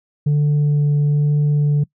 sine tone with vibrato, 146.83 Hz, D3, in tune, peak -10 dBFS, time 0.26-1.84 s, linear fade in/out 10 ms, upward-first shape sine, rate 1.1 Hz, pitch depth 8 cents each way, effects noise-tail reverb RT60 0.1 s tail -23 dB re dry + tanh soft clip ceiling -12 dBFS

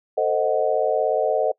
sine chord, A diminished seventh, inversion none, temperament equal with one note detuned, 446.4 / 523.3 / 622.3 / 740 Hz, A4 / C5 / Eb5 / Gb5, +25 / 0 / 0 / 0 cents, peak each -23 / -24 / -22 / -25 dBFS, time 0.17-1.52 s, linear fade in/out 10 ms, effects noise-tail reverb RT60 0.1 s tail -23 dB re dry

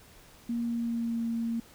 sine tone with pitch glide, 235.1 to 230.4 Hz, A#3 to A#3, +15 to -20 cents, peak -28 dBFS, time 0.49-1.6 s, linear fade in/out 5 ms, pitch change -35 cents, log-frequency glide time 0.59-1.27 s, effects pink hiss -55 dBFS RMS until 1.74 s

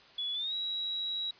sine tone with pitch glide, 3407 to 3869 Hz, G#7 to B7, +44 to -36 cents, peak -32 dBFS, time 0.18-1.31 s, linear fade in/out 5 ms, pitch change +220 cents, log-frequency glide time 0.33-0.54 s, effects white hiss -57 dBFS RMS until 1.39 s + resampled to 11025 Hz

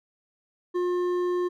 triangle tone with hard clipping, 356.8 Hz, F4, 37 cents sharp, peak -25 dBFS, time 0.74-1.49 s, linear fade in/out 20 ms, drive 11 dB, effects none

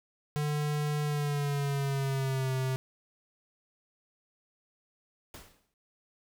square tone with pitch glide, 148.7 to 130.96 Hz, D3 to C3, +22 to +2 cents, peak -29 dBFS, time 0.36-2.76 s, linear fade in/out 0 ms, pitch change -220 cents, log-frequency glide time 1.04-2.53 s
pink noise with exponential decay, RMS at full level -44 dBFS, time 5.34-5.74 s, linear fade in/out 1 ms, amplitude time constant 85 ms
effects none

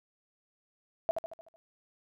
sine tone with echo, 659.3 Hz, E5, in tune, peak -23 dBFS, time 1.09-1.11 s, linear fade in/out 0 ms, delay 75 ms, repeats 6, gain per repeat -6 dB, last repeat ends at 1.56 s, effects none

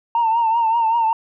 sine tone with vibrato, 913 Hz, A#5, 36 cents flat, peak -13 dBFS, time 0.15-1.13 s, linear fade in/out 2 ms, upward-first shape triangle, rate 5.2 Hz, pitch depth 74 cents each way, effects tanh soft clip ceiling -11 dBFS

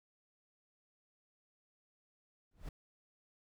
brown noise with exponential growth, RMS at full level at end -38 dBFS, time 2.51-2.69 s, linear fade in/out 5 ms, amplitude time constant 37 ms, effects none

